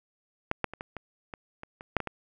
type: clicks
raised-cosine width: 0.5 ms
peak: -11 / -11 / -24 / -21 / -22 / -23 / -25 / -27 / -8 / -17 / -18 dBFS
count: 11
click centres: 0.514 / 0.643 / 0.736 / 0.809 / 0.967 / 1.338 / 1.634 / 1.809 / 1.967 / 2.003 / 2.073 s
effects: none